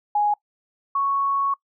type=tone pair in turn; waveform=sine; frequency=830.6 / 1108.7 Hz; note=G#5 / C#6; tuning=0 / 0 cents; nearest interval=perfect fourth; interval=500 cents; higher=second; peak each=-17 / -19 dBFS; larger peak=first; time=0.15-0.34 / 0.95-1.54 s; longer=second; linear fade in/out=5 ms; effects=noise-tail reverb RT60 0.1 s tail -23 dB re dry